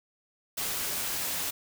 white noise, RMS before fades -32 dBFS, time 0.57-1.51 s, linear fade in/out 10 ms, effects none

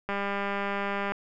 click train, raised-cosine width 0.5 ms, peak -16 dBFS, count 207, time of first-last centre 0.09-1.12 s, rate 200 Hz, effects none

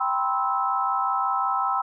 sine chord, C major seventh, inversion second, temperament just, 784.9 / 981.1 / 1046.5 / 1308.1 Hz, G5 / B5 / C6 / E6, +2 / -12 / 0 / -14 cents, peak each -27 / -29 / -28 / -25 dBFS, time 0-1.82 s, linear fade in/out 10 ms, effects none

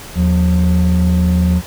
triangle tone pair together, 79.7 / 178.92 Hz, D#2 / F3, +42 / +42 cents, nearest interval octave + major second, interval 1400 cents, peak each -10 dBFS, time 0.15-1.62 s, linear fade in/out 50 ms, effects tanh soft clip ceiling -3 dBFS + pink hiss -33 dBFS RMS until 1.66 s

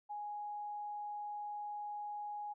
sine tone, 830.6 Hz, G#5, in tune, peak -40 dBFS, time 0.09-2.54 s, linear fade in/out 20 ms, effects none

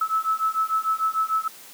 sine beating tone pair, 1300 / 1306.7 Hz, E6 / E6, -24 / -16 cents, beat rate 6.7 Hz, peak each -24 dBFS, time 0.01-1.48 s, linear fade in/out 5 ms, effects white hiss -45 dBFS RMS until 1.73 s + high-pass 150 Hz 12 dB/octave

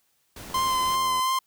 pink noise, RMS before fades -41 dBFS, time 0.36-0.96 s, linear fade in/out 5 ms
click train, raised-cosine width 1 ms, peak -28 dBFS, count 62, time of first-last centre 0.5-1.194 s, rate 87.9 Hz
45% pulse tone with vibrato, 1038 Hz, C6, 14 cents flat, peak -22 dBFS, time 0.54-1.39 s, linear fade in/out 5 ms, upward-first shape sine, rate 2.8 Hz, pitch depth 20 cents each way
effects white hiss -69 dBFS RMS until 1.46 s

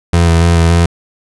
30% pulse tone with vibrato, 84.2 Hz, E2, 37 cents sharp, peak -4 dBFS, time 0.13-0.86 s, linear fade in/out 5 ms, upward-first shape square, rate 3.5 Hz, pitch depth 19 cents each way, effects resampled to 24000 Hz

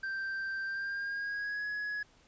triangle tone with pitch glide, 1568 to 1680.5 Hz, G6 to G#6, 0 to +20 cents, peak -32 dBFS, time 0.03-2.03 s, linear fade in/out 5 ms, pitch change +120 cents, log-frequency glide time 0.64-1.67 s, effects pink hiss -64 dBFS RMS until 2.27 s + resampled to 16000 Hz

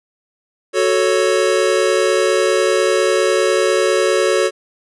square chord, F# minor, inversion none, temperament equal, 370 / 440 / 554.4 Hz, F#4 / A4 / C#5, 0 / 0 / 0 cents, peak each -18 dBFS, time 0.73-4.51 s, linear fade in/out 50 ms, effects resampled to 24000 Hz

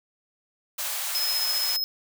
white high-pass noise, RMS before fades -30 dBFS, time 0.78-1.77 s, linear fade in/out 10 ms, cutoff 570 Hz, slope 48 dB/octave
square tone with tremolo, 5140 Hz, E8, 45 cents flat, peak -24 dBFS, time 1.15-1.84 s, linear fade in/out 0 ms, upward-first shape sine, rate 15 Hz, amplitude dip 30%
effects none

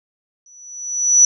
sine tone with exponential growth, 5920 Hz, F#8, in tune, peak -5 dBFS, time 0.46-1.25 s, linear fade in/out 2 ms, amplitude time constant 170 ms, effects none

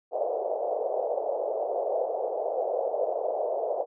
white band-pass noise, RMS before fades -29 dBFS, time 0.11-3.86 s, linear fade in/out 50 ms, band 450 to 700 Hz, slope 48 dB/octave, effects none

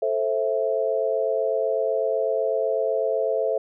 sine chord, A minor, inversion none, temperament just, 440 / 528 / 660 Hz, A4 / C5 / E5, 0 / +16 / +2 cents, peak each -25 dBFS, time 0.02-3.58 s, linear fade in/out 5 ms, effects none

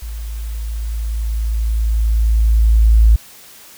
sine tone with level ramp, 55.2 Hz, A1, 6 cents sharp, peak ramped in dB -24 to -5 dBFS, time 0.02-3.16 s, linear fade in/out 5 ms, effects white hiss -41 dBFS RMS until 3.77 s

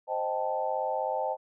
sine chord, A half-diminished seventh, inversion first, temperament equal, 523.3 / 622.3 / 784 / 880 Hz, C5 / Eb5 / G5 / A5, 0 / 0 / 0 / 0 cents, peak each -33 dBFS, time 0.07-1.37 s, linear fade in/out 50 ms, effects none

